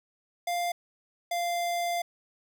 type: tone pair in turn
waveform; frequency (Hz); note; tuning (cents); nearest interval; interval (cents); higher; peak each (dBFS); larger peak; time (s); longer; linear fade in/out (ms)
square; 698.5 / 694.1; F5 / F5; 0 / -11; unison; 11; first; -28 / -28; neither; 0.47-0.72 / 1.31-2.02; second; 5
effects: none